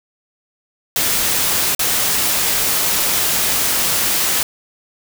white noise with dropouts, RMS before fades -17 dBFS, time 0.96-4.43 s, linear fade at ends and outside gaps 1 ms, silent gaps 1.749-1.793 s, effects none

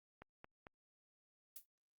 click train, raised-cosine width 0.5 ms, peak -38 dBFS, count 3, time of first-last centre 0.22-0.668 s, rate 4.46 Hz
violet noise with exponential decay, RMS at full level -45 dBFS, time 1.56-1.66 s, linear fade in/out 2 ms, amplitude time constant 20 ms
effects Opus 48 kbps

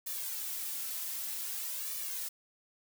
blue noise with flanger, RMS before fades -38 dBFS, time 0.06-2.29 s, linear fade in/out 10 ms, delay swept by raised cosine 1.7 to 3.9 ms, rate 0.53 Hz, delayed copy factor +0.95, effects none

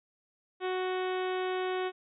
harmonic tone with a mistuned harmonic, 370 Hz, F#4, in tune, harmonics 1 / 2 / 3 / 4 / 5 / 6 / 7 / 8 / 9 / 10, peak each -31 / -37 / -41 / -43 / -45 / -47 / -48 / -49 / -50 / -51 dBFS, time 0.6-1.92 s, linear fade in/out 50 ms, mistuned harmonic 8, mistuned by +24 cents, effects none

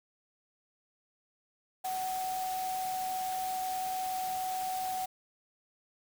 sine tone in noise, 748 Hz, F#5, 19 cents sharp, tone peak -32 dBFS, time 1.84-5.06 s, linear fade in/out 10 ms, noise white, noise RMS -43 dBFS, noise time 1.84-5.06 s, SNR +8 dB, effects none

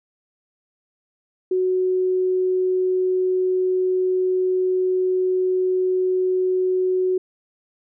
sine tone, 370 Hz, F#4, in tune, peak -17 dBFS, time 1.51-7.18 s, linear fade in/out 5 ms, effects none

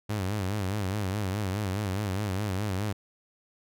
sawtooth tone with vibrato, 99.4 Hz, G2, 25 cents sharp, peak -24 dBFS, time 0.09-2.93 s, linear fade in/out 10 ms, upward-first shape sine, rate 4.8 Hz, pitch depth 130 cents each way, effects none

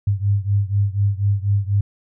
sine beating tone pair, 99.2 / 103.3 Hz, G2 / G#2, +21 / -9 cents, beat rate 4.1 Hz, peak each -18 / -20 dBFS, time 0.07-1.81 s, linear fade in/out 5 ms, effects none

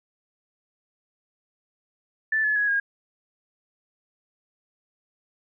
sine tone with pitch steps, 1758 / 1713.9 / 1670.9 / 1628.9 Hz, A6 / A6 / G#6 / G#6, -2 / -46 / +10 / -34 cents, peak -20 dBFS, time 2.32-2.8 s, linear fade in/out 5 ms, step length 120 ms, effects none

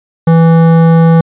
sine tone with hard clipping, 164.81 Hz, E3, in tune, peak -5 dBFS, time 0.27-1.21 s, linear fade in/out 5 ms, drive 14 dB, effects resampled to 8000 Hz

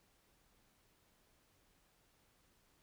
silence, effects pink hiss -73 dBFS RMS until 2.82 s

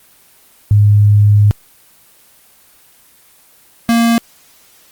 sine / square tone pair in turn, 103.6 / 232.1 Hz, G#2 / A#3, -4 / -7 cents, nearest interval octave + major second, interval 1397 cents, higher second, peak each -5 / -9 dBFS, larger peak first, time 0.71-1.51 / 3.89-4.18 s, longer first, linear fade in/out 0 ms, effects white hiss -47 dBFS RMS until 4.91 s + Opus 24 kbps

